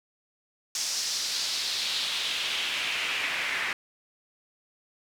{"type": "noise with band-pass filter sweep", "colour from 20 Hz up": "pink", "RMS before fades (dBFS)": -30, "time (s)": [0.75, 3.73], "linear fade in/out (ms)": 2, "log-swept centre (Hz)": [5900, 2000], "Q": 2.5, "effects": []}